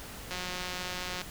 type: click train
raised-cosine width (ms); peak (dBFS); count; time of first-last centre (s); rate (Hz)
0.2; -19; 165; 0.31-1.216; 181
effects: pink hiss -44 dBFS RMS until 1.3 s